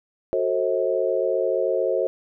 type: chord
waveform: sine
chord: F# diminished seventh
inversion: none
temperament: just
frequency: 370 / 444 / 532.8 / 639.4 Hz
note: F#4 / A4 / C5 / Eb5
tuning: 0 / +16 / +31 / +47 cents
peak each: -26 / -26 / -23 / -27 dBFS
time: 0.33-2.07 s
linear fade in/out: 0 ms
effects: none